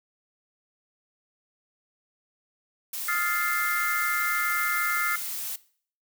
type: noise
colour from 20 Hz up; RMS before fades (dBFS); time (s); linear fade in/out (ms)
blue; -33; 2.93-5.56; 5
type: chord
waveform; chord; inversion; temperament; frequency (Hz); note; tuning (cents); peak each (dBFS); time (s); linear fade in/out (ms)
sine; F dominant seventh; third; just; 1257.2 / 1396.9 / 1746.1 / 2095; Eb6 / F6 / A6 / C7; +18 / 0 / -14 / +2; -32 / -29 / -32 / -29; 3.08-5.16; 5
effects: noise-tail reverb RT60 0.5 s tail -19 dB re dry